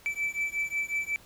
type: beating tone pair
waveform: triangle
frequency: 2315 / 2320.5 Hz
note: D7 / D7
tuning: -25 / -21 cents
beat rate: 5.5 Hz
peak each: -30 dBFS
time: 0.06-1.16 s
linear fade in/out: 0 ms
effects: pink hiss -55 dBFS RMS until 1.25 s